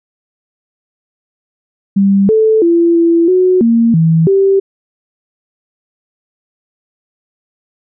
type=tone with pitch steps; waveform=sine; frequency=197.1 / 438.6 / 339.1 / 335.9 / 367.9 / 231 / 162.5 / 390.1 Hz; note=G3 / A4 / E4 / E4 / F#4 / A#3 / E3 / G4; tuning=+10 / -6 / +49 / +33 / -10 / -16 / -24 / -8 cents; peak=-6 dBFS; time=1.96-4.6 s; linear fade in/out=10 ms; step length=330 ms; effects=none